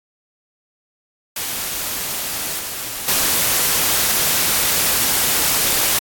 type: noise with level steps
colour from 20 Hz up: white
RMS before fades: -24 / -27 / -17 dBFS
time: 1.36-5.99 s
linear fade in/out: 5 ms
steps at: 2.59 / 3.08 s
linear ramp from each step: 5 ms
effects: AAC 64 kbps